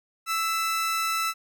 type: tone pair together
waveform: sawtooth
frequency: 1318.5 / 2018 Hz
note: E6 / B6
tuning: 0 / +37 cents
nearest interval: perfect fifth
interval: 737 cents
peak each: -21 / -33 dBFS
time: 0.26-1.34 s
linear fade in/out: 50 ms
effects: none